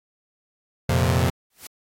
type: chord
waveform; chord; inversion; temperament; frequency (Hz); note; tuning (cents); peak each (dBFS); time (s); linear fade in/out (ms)
sawtooth; F suspended fourth; none; equal; 87.31 / 116.54 / 130.81; F2 / Bb2 / C3; 0 / 0 / 0; -17 / -19 / -18; 0.89-1.3; 5
type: noise with exponential growth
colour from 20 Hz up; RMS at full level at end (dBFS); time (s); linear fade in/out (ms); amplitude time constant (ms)
white; -34; 1.5-1.67; 5; 36
effects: AAC 48 kbps